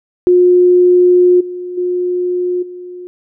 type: tone with level steps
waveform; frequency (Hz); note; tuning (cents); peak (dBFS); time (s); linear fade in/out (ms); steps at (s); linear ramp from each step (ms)
sine; 358.7; F4; +46; -5 / -21 / -13 / -26; 0.27-3.07; 0; 1.4 / 1.77 / 2.62; 10
effects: none